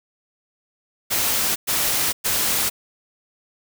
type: noise bursts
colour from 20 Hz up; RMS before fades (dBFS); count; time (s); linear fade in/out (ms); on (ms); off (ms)
white; -21; 3; 1.1-2.7; 20; 460; 110
effects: none